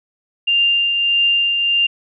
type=tone with tremolo; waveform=sine; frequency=2794 Hz; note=F7; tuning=in tune; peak=-11 dBFS; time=0.47-1.87 s; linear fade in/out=10 ms; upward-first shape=triangle; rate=1.6 Hz; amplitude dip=40%; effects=none